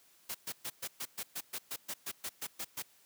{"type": "noise bursts", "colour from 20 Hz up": "white", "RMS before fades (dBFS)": -39, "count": 15, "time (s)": [0.29, 2.825], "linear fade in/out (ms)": 10, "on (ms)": 57, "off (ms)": 120, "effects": ["white hiss -65 dBFS RMS until 3.05 s", "high-pass 100 Hz 12 dB/octave"]}